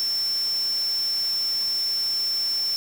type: tone in noise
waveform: sine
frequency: 5380 Hz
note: E8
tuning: 34 cents sharp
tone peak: -22 dBFS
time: 0-2.76 s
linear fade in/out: 0 ms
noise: white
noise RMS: -39 dBFS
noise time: 0-2.76 s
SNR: +14 dB
effects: none